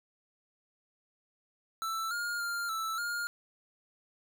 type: tone with pitch steps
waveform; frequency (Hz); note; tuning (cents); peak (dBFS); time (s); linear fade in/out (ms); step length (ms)
square; 1327 / 1418 / 1398 / 1319 / 1415; E6 / F6 / F6 / E6 / F6; +11 / +26 / +1 / +1 / +22; -33; 1.82-3.27; 0; 290
effects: none